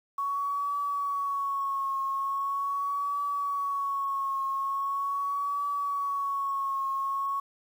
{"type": "tone with vibrato", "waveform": "sine", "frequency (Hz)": 1114, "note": "C#6", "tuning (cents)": 8, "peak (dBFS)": -27, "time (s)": [0.18, 7.4], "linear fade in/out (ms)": 5, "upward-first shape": "triangle", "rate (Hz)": 0.41, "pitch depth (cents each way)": 49, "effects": ["9-bit"]}